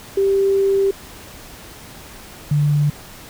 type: tone pair in turn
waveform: sine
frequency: 392 / 146.83 Hz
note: G4 / D3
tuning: 0 / 0 cents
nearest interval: octave + perfect fourth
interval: 1700 cents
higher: first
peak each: -13 dBFS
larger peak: neither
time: 0.17-0.91 / 2.51-2.9 s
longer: first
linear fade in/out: 5 ms
effects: pink hiss -39 dBFS RMS until 3.29 s